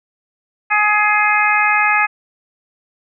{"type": "harmonic tone", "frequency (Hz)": 420, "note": "G#4", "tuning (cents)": 19, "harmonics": [2, 3, 4, 5, 6], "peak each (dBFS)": [-18, -18, -18, -18, -18], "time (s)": [0.7, 2.07], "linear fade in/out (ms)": 20, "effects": []}